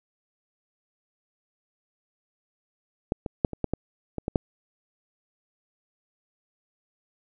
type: clicks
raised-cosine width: 2 ms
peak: -10 / -17 / -6 / -20 / -11 / -12 / -17 / -14 / -7 dBFS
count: 9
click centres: 3.121 / 3.262 / 3.448 / 3.533 / 3.643 / 3.736 / 4.183 / 4.281 / 4.358 s
effects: none